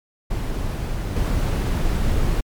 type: noise with level steps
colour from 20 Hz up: brown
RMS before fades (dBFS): -24 / -20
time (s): 0.3-2.41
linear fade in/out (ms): 10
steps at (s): 1.16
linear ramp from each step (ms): 5
effects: MP3 96 kbps